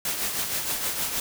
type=noise with tremolo; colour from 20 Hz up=white; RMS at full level=-26 dBFS; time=0.05-1.2 s; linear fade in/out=2 ms; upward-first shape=triangle; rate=6.4 Hz; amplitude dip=55%; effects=none